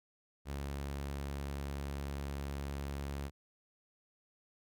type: tone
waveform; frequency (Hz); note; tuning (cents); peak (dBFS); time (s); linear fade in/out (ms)
sawtooth; 70.1; C#2; +20; -34; 0.45-3.31; 50
effects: none